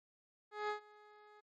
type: tone with ADSR envelope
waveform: 15% pulse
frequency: 420 Hz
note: G#4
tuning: 19 cents sharp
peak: -28 dBFS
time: 0.51-1.41 s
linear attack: 180 ms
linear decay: 110 ms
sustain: -24 dB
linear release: 16 ms
effects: low-pass 3000 Hz 12 dB/octave + MP3 48 kbps